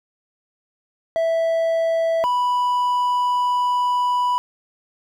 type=tone pair in turn; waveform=triangle; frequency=658 / 985.9 Hz; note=E5 / B5; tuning=-3 / -3 cents; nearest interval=perfect fifth; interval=700 cents; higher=second; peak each=-15 dBFS; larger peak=neither; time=1.16-2.24 / 2.24-4.38 s; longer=second; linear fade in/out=0 ms; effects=none